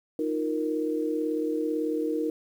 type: chord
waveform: sine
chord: Eb suspended second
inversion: none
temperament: equal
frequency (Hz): 311.1 / 349.2 / 466.2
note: Eb4 / F4 / Bb4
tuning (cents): 0 / 0 / 0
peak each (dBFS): -28 / -34 / -29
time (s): 0.19-2.3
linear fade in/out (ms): 2
effects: 9-bit